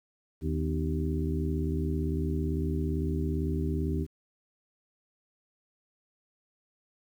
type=harmonic tone with a mistuned harmonic; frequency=77.78 Hz; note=D#2; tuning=in tune; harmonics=1 / 2 / 3 / 4 / 5; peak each=-30 / -33 / -35 / -36 / -37 dBFS; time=0.41-4.07 s; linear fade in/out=50 ms; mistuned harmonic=3; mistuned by=+110 cents; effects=10-bit